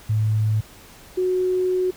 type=tone pair in turn; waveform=sine; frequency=108.1 / 367.9 Hz; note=A2 / F#4; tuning=-30 / -10 cents; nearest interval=octave + major sixth; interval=2120 cents; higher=second; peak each=-17 / -18 dBFS; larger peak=first; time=0.09-0.61 / 1.17-1.91 s; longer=second; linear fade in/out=10 ms; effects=pink hiss -46 dBFS RMS until 1.96 s